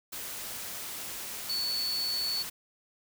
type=tone in noise; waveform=sine; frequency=4444 Hz; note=C#8; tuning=4 cents sharp; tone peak=-29 dBFS; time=1.49-2.43 s; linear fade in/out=10 ms; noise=white; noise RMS=-39 dBFS; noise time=0.12-2.5 s; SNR=+7 dB; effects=none